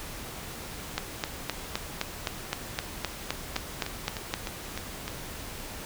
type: two click trains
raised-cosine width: 0.2 ms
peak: -16 / -10 dBFS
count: 6 / 14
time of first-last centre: 3.56-5.08 / 0.98-4.339 s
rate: 3.29 / 3.87 Hz
effects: pink hiss -40 dBFS RMS until 5.85 s